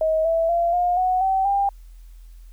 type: tone with pitch steps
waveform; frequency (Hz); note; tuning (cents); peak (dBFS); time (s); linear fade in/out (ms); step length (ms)
sine; 634 / 658.6 / 684.2 / 710.8 / 738.4 / 767.1 / 796.9; D#5 / E5 / F5 / F5 / F#5 / G5 / G5; +32 / -2 / -36 / +30 / -4 / -38 / +28; -17; 0.01-1.69; 2; 240
effects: added 42 Hz sine -40 dBFS peak until 2.52 s + white hiss -62 dBFS RMS until 2.52 s